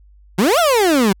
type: exponential two-way sweep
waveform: 30% pulse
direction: up then down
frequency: 168 to 724 to 184 Hz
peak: -9 dBFS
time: 0.38-1.13 s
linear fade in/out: 10 ms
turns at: 0.59 s
effects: added 50 Hz sine -44 dBFS peak until 1.2 s